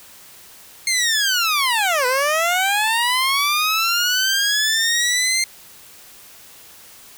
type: linear two-way sweep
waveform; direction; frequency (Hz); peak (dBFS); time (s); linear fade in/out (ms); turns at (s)
15% pulse; down then up; 2138 to 490.3 to 2110; -10; 0.87-5.44; 2; 2.06
effects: white hiss -44 dBFS RMS until 7.17 s